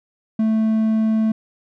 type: tone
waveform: triangle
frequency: 220 Hz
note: A3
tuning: in tune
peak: -13 dBFS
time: 0.39-1.32 s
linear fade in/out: 5 ms
effects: none